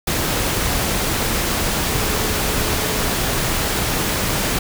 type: tone in noise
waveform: sine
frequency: 430 Hz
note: A4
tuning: 40 cents flat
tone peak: -30 dBFS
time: 1.88-3.08 s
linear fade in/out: 5 ms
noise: pink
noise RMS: -20 dBFS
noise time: 0.07-4.59 s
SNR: -13 dB
effects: none